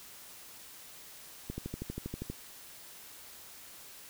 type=click train; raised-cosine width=3 ms; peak=-24 dBFS; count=11; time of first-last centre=1.5-2.3 s; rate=12.5 Hz; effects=white hiss -51 dBFS RMS until 4.09 s